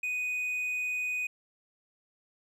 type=tone; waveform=triangle; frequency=2489 Hz; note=D#7; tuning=in tune; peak=-28 dBFS; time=0.03-1.27 s; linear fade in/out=5 ms; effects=none